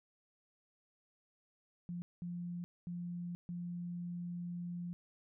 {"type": "tone bursts at uneven times", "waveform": "sine", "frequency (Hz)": 174.61, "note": "F3", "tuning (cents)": 0, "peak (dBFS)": -39, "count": 4, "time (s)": [[1.89, 2.02], [2.22, 2.64], [2.87, 3.35], [3.49, 4.93]], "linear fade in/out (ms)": 0, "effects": []}